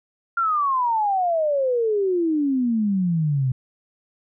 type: exponential sweep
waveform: sine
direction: down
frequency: 1400 to 125.2 Hz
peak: -18 dBFS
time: 0.37-3.52 s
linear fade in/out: 5 ms
effects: none